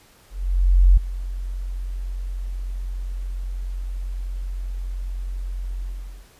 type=tone with ADSR envelope; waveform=sine; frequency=45 Hz; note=F#1; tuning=47 cents flat; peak=-8 dBFS; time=0.3-6.29 s; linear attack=670 ms; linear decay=7 ms; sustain=-17 dB; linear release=470 ms; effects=pink hiss -53 dBFS RMS until 6.39 s + resampled to 32000 Hz